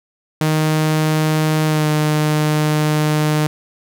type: tone with pitch glide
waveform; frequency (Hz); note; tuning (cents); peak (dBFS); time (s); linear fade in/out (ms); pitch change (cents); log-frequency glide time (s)
sawtooth; 155.56 to 152.36; D#3 to D#3; 0 to -36; -10; 0.41-3.47; 2; -36; 1.66-1.87
effects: none